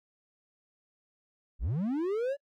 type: linear sweep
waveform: triangle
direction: up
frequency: 32.27 to 580 Hz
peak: -26 dBFS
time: 1.59-2.37 s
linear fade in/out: 50 ms
effects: noise-tail reverb RT60 0.1 s tail -26 dB re dry